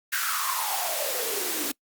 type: noise with high-pass filter sweep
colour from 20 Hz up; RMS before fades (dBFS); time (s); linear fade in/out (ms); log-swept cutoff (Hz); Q
white; -28; 0.12-1.72; 10; 1600 to 270; 7.2
effects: noise-tail reverb RT60 0.1 s tail -24 dB re dry + Opus 48 kbps